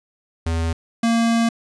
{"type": "tone pair in turn", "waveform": "square", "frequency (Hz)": [82.41, 230.5], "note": ["E2", "A#3"], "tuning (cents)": [0, -19], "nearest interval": "octave + tritone", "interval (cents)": 1781, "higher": "second", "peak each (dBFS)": [-20, -16], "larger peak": "second", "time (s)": [[0.46, 0.73], [1.03, 1.49]], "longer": "second", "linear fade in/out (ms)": 5, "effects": ["resampled to 22050 Hz", "9-bit"]}